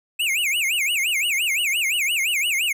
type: tone with vibrato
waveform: square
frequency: 2489 Hz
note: D#7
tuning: in tune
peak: -20 dBFS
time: 0.19-2.73 s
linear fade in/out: 10 ms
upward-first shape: sine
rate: 5.8 Hz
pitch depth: 290 cents each way
effects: none